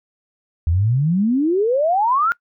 sine exponential sweep, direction up, 77.78 to 1440 Hz, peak -14 dBFS, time 0.67-2.32 s, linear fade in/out 0 ms, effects noise-tail reverb RT60 0.1 s tail -22 dB re dry

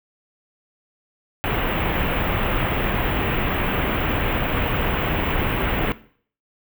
pink band-stop noise, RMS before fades -22 dBFS, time 1.44-5.92 s, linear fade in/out 0 ms, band 3100 to 16000 Hz, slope 48 dB/octave, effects noise-tail reverb RT60 0.5 s tail -17 dB re dry

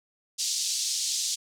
white band-pass noise, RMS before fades -29 dBFS, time 0.38-1.36 s, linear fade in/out 20 ms, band 3900 to 7400 Hz, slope 24 dB/octave, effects none

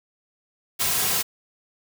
white noise with comb filter, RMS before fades -23 dBFS, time 0.79-1.23 s, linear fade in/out 20 ms, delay 3.4 ms, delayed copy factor -0.6, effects none

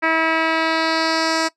10% pulse tone with low-pass filter sweep, 323.2 Hz, E4, 34 cents flat, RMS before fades -19 dBFS, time 0.02-1.49 s, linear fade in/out 20 ms, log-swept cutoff 2200 to 6500 Hz, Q 2.3, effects noise-tail reverb RT60 0.1 s tail -20 dB re dry

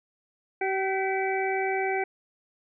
harmonic tone with a mistuned harmonic, 383.2 Hz, G4, 39 cents flat, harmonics 1 / 2 / 4 / 5 / 6, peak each -28 / -29 / -36 / -35 / -33 dBFS, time 0.61-2.04 s, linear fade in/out 5 ms, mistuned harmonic 5, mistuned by +59 cents, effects none

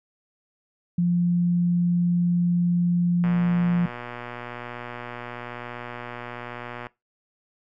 sine tone, 174.61 Hz, F3, in tune, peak -18 dBFS, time 0.98-3.86 s, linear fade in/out 5 ms
click train, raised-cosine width 0.5 ms, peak -20 dBFS, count 440, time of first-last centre 3.24-6.868 s, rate 121 Hz
effects noise-tail reverb RT60 0.2 s tail -20 dB re dry

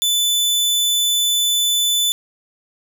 sawtooth tone, 3500 Hz, A7, 10 cents flat, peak -12 dBFS, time 0.02-2.12 s, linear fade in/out 0 ms, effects none

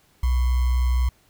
sine tone with sample-and-hold, 62.1 Hz, B1, 10 cents sharp, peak -17 dBFS, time 0.23-1.09 s, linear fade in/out 5 ms, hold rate 1050 Hz, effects pink hiss -60 dBFS RMS until 1.29 s

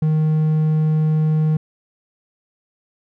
triangle tone, 155.56 Hz, D#3, in tune, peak -12 dBFS, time 0.02-1.57 s, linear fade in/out 5 ms, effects none

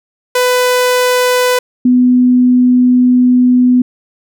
sawtooth / sine tone pair in turn, 498.9 / 249.4 Hz, B4 / B3, +17 / +17 cents, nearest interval octave, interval 1200 cents, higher first, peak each -5 dBFS, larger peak neither, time 0.35-1.59 / 1.85-3.82 s, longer second, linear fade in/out 5 ms, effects none

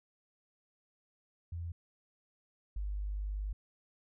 sine tone pair in turn, 84.9 / 50.29 Hz, F2 / G1, -48 / +45 cents, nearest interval major sixth, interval 907 cents, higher first, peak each -37 / -34 dBFS, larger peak second, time 1.52-1.72 / 2.76-3.53 s, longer second, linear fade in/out 5 ms, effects none

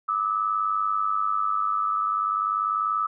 sine tone pair together, 1190.6 / 1291 Hz, D6 / E6, +23 / -37 cents, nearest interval minor second, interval 140 cents, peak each -26 / -24 dBFS, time 0.08-3.07 s, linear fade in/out 10 ms, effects none

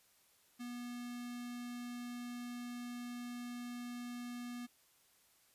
square tone with notch filter, 242.7 Hz, B3, 30 cents flat, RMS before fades -45 dBFS, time 0.59-4.67 s, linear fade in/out 20 ms, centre 620 Hz, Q 1.3, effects white hiss -70 dBFS RMS until 5.54 s + resampled to 32000 Hz

